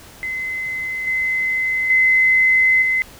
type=tone with level steps; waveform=sine; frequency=2048 Hz; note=C7; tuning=38 cents flat; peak=-22 / -17 / -11 / -15 dBFS; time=0.23-3.02 s; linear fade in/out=0 ms; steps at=1.07 / 1.9 / 2.82 s; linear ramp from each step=2 ms; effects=pink hiss -42 dBFS RMS until 3.19 s